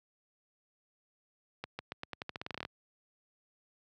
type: accelerating click train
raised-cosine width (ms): 0.3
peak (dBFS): -22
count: 16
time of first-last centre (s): 1.64-2.651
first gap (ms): 150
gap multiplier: 0.87
effects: high-pass 80 Hz 12 dB/octave